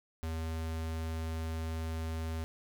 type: tone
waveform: square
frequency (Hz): 80.8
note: E2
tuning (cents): -34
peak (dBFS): -35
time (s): 0.23-2.44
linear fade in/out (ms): 0
effects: none